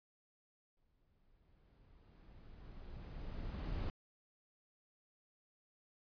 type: noise with exponential growth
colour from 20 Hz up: brown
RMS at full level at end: -38 dBFS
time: 0.77-3.9 s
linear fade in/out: 1 ms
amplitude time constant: 680 ms
effects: resampled to 11025 Hz